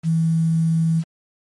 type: tone with quantisation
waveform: sine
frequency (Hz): 163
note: E3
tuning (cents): -19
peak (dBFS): -15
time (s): 0.03-1.04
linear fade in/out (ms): 50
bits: 7
effects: MP3 48 kbps